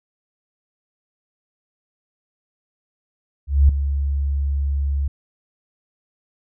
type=tone with ADSR envelope; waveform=sine; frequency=70 Hz; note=C#2; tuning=18 cents sharp; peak=-7 dBFS; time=3.47-5.08 s; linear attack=220 ms; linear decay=4 ms; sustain=-11 dB; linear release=6 ms; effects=none